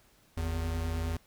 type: tone pair together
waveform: square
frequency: 51.44 / 82.41 Hz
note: G#1 / E2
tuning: -16 / 0 cents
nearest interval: minor sixth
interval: 816 cents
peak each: -37 / -32 dBFS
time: 0.37-1.17 s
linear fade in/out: 5 ms
effects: pink hiss -64 dBFS RMS until 1.26 s